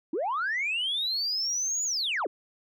sine linear two-way sweep, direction up then down, 277.2 to 6970 to 277.2 Hz, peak -25 dBFS, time 0.13-2.27 s, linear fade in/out 5 ms, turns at 1.84 s, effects tanh soft clip ceiling -23 dBFS

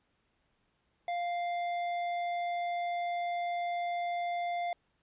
sine tone with hard clipping, 698.5 Hz, F5, in tune, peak -33 dBFS, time 1.08-4.73 s, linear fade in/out 2 ms, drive 9 dB, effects pink hiss -75 dBFS RMS until 5.02 s + resampled to 8000 Hz

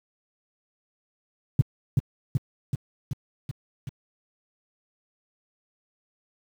sine tone with echo, 130.81 Hz, C3, in tune, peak -12 dBFS, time 1.59-1.61 s, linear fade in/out 2 ms, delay 380 ms, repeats 6, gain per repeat -3 dB, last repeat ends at 3.89 s, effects high-pass 60 Hz 12 dB/octave + 8-bit

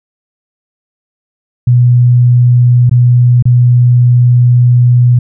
sine tone with dropouts, 122.6 Hz, B2, 12 cents flat, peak -3 dBFS, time 1.67-5.19 s, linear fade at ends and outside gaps 5 ms, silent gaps 2.896-2.912 / 3.425-3.454 s, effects none

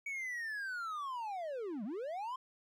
triangle linear two-way sweep, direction down then up, 2268 to 190 to 1064 Hz, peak -36 dBFS, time 0.06-2.36 s, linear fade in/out 5 ms, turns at 1.84 s, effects none

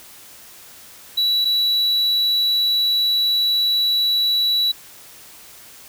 triangle tone pair in turn, 3928 / 3928 Hz, B7 / B7, -10 / -10 cents, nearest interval unison, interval 0 cents, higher neither, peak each -14 / -14 dBFS, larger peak neither, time 1.17-1.45 / 1.45-4.72 s, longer second, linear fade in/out 10 ms, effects white hiss -43 dBFS RMS until 5.88 s

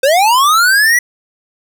square linear sweep, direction up, 507 to 1971 Hz, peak -8 dBFS, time 0.03-0.99 s, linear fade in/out 5 ms, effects none

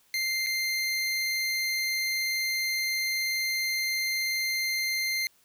25% pulse tone with dropouts, 2093 Hz, C7, in tune, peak -23 dBFS, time 0.14-5.27 s, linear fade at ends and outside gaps 1 ms, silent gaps 0.463-0.468 s, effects white hiss -64 dBFS RMS until 5.44 s

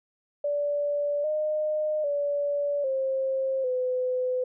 sine tone with pitch steps, 580 / 612 / 575 / 532 / 506 Hz, D5 / D#5 / D5 / C5 / B4, -22 / -29 / -37 / +29 / +42 cents, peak -24 dBFS, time 0.44-4.44 s, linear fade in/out 5 ms, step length 800 ms, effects none

